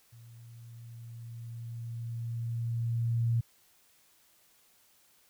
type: tone with level ramp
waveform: sine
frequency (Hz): 116.54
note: A#2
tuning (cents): 0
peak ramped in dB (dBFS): -50 to -24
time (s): 0.12-3.41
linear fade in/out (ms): 10
effects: white hiss -65 dBFS RMS until 5.29 s